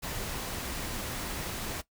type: noise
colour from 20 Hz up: pink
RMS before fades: -36 dBFS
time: 0.02-1.82 s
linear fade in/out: 20 ms
effects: noise-tail reverb RT60 0.1 s tail -17 dB re dry